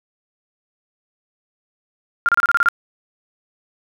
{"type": "tone bursts", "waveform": "sine", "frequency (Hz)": 1399, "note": "F6", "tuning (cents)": 3, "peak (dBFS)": -11, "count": 8, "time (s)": [2.26, 2.686], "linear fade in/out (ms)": 0, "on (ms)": 27, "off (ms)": 30, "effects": []}